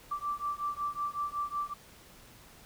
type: beating tone pair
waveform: sine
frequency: 1167 / 1172.4 Hz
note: D6 / D6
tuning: -11 / -3 cents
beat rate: 5.4 Hz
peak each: -35 / -35 dBFS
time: 0.11-1.74 s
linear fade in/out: 10 ms
effects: pink hiss -55 dBFS RMS until 2.65 s